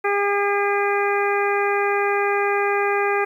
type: harmonic tone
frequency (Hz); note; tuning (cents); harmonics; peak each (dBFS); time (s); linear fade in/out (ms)
404.4; G#4; -46; 1 / 2 / 3 / 4 / 5 / 6; -21 / -24 / -26 / -27 / -28 / -29; 0.04-3.25; 10
effects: 9-bit